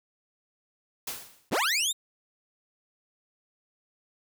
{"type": "noise with exponential decay", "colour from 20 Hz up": "white", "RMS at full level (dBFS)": -32, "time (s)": [1.07, 1.5], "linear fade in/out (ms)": 5, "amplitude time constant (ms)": 93}
{"type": "linear sweep", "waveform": "20% pulse", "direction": "up", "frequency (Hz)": [65.2, 3794], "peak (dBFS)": -19, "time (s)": [1.51, 1.93], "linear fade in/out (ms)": 20}
{"effects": []}